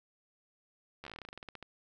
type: slowing click train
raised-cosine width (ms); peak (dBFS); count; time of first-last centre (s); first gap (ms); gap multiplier
0.3; -29; 18; 1.04-1.627; 12; 1.12
effects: none